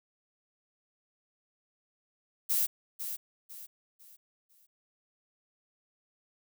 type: noise with echo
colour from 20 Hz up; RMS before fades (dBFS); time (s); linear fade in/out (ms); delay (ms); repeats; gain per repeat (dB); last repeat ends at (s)
violet; -28; 2.49-2.67; 20; 500; 4; -9; 4.67
effects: none